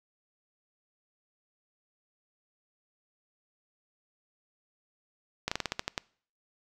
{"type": "slowing click train", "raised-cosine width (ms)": 0.2, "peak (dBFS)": -12, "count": 9, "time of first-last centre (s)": [5.48, 5.978], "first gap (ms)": 35, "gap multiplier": 1.16, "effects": ["noise-tail reverb RT60 0.5 s tail -24 dB re dry"]}